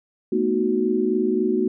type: chord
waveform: sine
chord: B dominant seventh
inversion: third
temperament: equal with one note detuned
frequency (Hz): 220 / 243.7 / 311.1 / 370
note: A3 / B3 / D#4 / F#4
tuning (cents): 0 / -23 / 0 / 0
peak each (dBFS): -25 / -25 / -26 / -21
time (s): 0.32-1.68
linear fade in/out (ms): 5
effects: none